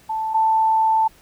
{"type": "tone pair in turn", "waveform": "sine", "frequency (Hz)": [880, 884.1], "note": ["A5", "A5"], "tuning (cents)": [0, 8], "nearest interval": "unison", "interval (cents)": 8, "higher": "second", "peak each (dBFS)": [-21, -14], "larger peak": "second", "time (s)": [[0.09, 0.34], [0.34, 1.08]], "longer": "second", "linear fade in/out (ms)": 10, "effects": ["pink hiss -52 dBFS RMS until 1.21 s"]}